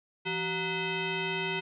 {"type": "tone with frequency modulation", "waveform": "sine", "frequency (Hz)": 1480, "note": "F#6", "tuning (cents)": 0, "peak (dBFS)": -29, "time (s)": [0.25, 1.61], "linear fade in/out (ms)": 20, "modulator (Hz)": 549, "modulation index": 3, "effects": []}